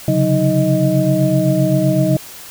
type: tone cluster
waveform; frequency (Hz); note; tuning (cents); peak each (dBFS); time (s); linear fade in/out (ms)
sine; 134.3 / 142.1 / 183.5 / 314.1 / 626; C3 / C#3 / F#3 / D#4 / D#5; +46 / +43 / -14 / +16 / +10; -18; 0.08-2.17; 2
effects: white hiss -35 dBFS RMS until 2.5 s